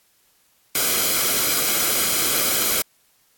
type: noise with comb filter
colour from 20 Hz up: white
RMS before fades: -20 dBFS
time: 0.75-2.82 s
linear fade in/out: 2 ms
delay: 1.1 ms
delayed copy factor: -0.55
effects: white hiss -61 dBFS RMS until 3.37 s + AAC 64 kbps